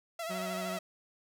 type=tone with vibrato; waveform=sawtooth; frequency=660 Hz; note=E5; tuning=2 cents sharp; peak=-32 dBFS; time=0.19-0.79 s; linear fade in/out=5 ms; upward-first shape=sine; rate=13 Hz; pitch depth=55 cents each way
type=tone; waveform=sawtooth; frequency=185.9 Hz; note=F#3; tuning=8 cents sharp; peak=-34 dBFS; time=0.29-0.79 s; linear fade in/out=20 ms
effects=none